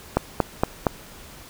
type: click train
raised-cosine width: 1 ms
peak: -3 dBFS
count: 4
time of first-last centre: 0.17-0.868 s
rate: 4.3 Hz
effects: pink hiss -44 dBFS RMS until 1.49 s